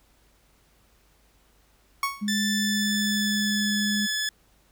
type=tone with exponential decay; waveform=30% pulse; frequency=1108.7 Hz; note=C#6; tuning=in tune; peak=-18 dBFS; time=2.03-2.3 s; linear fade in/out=2 ms; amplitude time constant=57 ms
type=tone; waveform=sine; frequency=207.3 Hz; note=G#3; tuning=3 cents flat; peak=-25 dBFS; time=2.21-4.07 s; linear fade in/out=20 ms
type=tone with pitch glide; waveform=15% pulse; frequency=1761 to 1718.8 Hz; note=A6 to A6; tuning=+1 to -41 cents; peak=-19 dBFS; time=2.28-4.29 s; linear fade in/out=2 ms; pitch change=-42 cents; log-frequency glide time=2.46-3.75 s
effects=added 50 Hz sine -63 dBFS peak until 4.71 s + pink hiss -63 dBFS RMS until 4.71 s